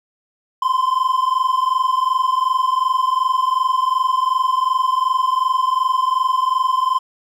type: tone pair together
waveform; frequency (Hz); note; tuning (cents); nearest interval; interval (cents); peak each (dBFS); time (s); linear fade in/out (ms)
triangle; 1023.8 / 1046.5; C6 / C6; -38 / 0; unison; 38; -16; 0.62-6.99; 5
effects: none